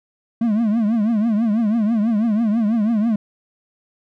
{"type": "tone with vibrato", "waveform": "triangle", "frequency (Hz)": 220, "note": "A3", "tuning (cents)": 0, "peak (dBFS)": -13, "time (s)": [0.41, 3.16], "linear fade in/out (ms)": 5, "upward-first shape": "triangle", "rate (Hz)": 6.1, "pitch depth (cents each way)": 160, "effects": []}